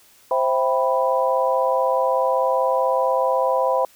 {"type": "chord", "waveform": "sine", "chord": "C major seventh", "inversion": "none", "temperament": "equal", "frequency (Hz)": [523.3, 659.3, 784, 987.8], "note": ["C5", "E5", "G5", "B5"], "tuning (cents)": [0, 0, 0, 0], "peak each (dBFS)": [-20, -24, -25, -22], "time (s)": [0.31, 3.85], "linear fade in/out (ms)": 2, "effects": ["white hiss -53 dBFS RMS until 3.95 s"]}